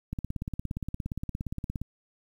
click train, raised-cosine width 5 ms, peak -20 dBFS, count 30, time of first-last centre 0.13-1.816 s, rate 17.2 Hz, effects 9-bit

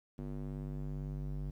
square tone with band-pass filter sweep, 49 Hz, G1, in tune, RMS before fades -40 dBFS, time 0.18-1.51 s, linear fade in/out 10 ms, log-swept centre 230 to 120 Hz, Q 1.2, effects 12-bit

